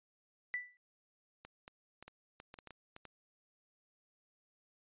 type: tone with exponential decay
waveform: sine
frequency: 1975.5 Hz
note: B6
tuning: in tune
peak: -32 dBFS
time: 0.54-0.77 s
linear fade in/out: 0 ms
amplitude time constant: 50 ms
type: clicks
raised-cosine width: 0.3 ms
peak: -34 dBFS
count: 11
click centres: 1.45 / 1.679 / 2.026 / 2.08 / 2.401 / 2.541 / 2.588 / 2.673 / 2.707 / 2.964 / 3.053 s
effects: resampled to 8000 Hz